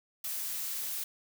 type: noise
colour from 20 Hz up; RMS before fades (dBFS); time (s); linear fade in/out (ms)
blue; -36; 0.24-1.04; 5
effects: none